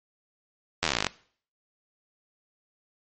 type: slowing click train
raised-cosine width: 0.2 ms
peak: -6 dBFS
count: 16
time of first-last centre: 0.83-1.067 s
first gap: 11 ms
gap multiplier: 1.05
effects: noise-tail reverb RT60 0.5 s tail -20 dB re dry + MP3 32 kbps